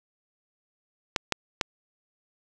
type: clicks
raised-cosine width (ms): 0.2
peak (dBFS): -6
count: 3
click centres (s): 1.162 / 1.323 / 1.612
effects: none